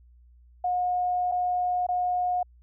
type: tone with dropouts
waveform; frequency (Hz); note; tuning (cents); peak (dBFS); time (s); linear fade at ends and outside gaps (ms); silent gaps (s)
sine; 721; F#5; -45; -23; 0.64-2.43; 5; 1.316-1.32 / 1.867-1.887
effects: added 60 Hz sine -52 dBFS peak until 2.62 s